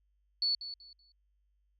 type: tone with echo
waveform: sine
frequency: 4437 Hz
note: C#8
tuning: 1 cent sharp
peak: -27 dBFS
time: 0.42-0.55 s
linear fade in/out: 2 ms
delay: 190 ms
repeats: 3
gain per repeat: -12 dB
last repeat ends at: 1.12 s
effects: added 50 Hz sine -70 dBFS peak until 1.79 s